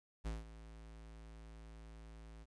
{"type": "tone with ADSR envelope", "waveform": "square", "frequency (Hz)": 55, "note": "A1", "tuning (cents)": 0, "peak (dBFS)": -38, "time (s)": [0.24, 2.46], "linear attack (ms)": 25, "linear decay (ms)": 170, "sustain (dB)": -14, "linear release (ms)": 41, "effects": ["resampled to 22050 Hz", "12-bit"]}